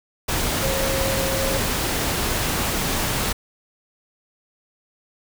sine tone in noise, 538 Hz, C5, 48 cents sharp, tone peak -25 dBFS, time 0.62-1.58 s, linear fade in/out 10 ms, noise pink, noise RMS -23 dBFS, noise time 0.28-3.33 s, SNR -5 dB, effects none

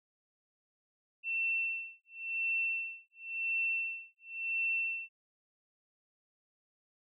sine tone with tremolo, 2693 Hz, E7, 36 cents sharp, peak -29 dBFS, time 1.23-5.09 s, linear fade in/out 50 ms, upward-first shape sine, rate 0.94 Hz, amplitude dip 100%, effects none

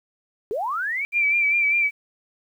sine linear sweep, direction up, 381.1 to 2349 Hz, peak -23 dBFS, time 0.51-1.05 s, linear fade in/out 0 ms
sine tone with vibrato, 2341 Hz, D7, 6 cents flat, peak -17 dBFS, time 1.12-1.91 s, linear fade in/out 50 ms, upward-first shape sine, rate 5 Hz, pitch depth 45 cents each way
effects 9-bit

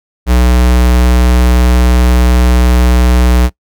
square tone, 61.4 Hz, B1, 9 cents flat, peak -6 dBFS, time 0.26-3.5 s, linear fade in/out 50 ms, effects noise-tail reverb RT60 0.1 s tail -21 dB re dry

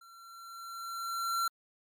square tone with level ramp, 1362 Hz, F6, 44 cents flat, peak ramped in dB -54 to -28 dBFS, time 0.01-1.48 s, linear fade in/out 5 ms, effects MP3 96 kbps

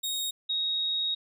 sawtooth / sine tone pair in turn, 3749 / 3768 Hz, A#7 / A#7, +9 / +18 cents, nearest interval unison, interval 9 cents, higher second, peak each -26 dBFS, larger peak neither, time 0.03-0.31 / 0.49-1.15 s, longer second, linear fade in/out 10 ms, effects none

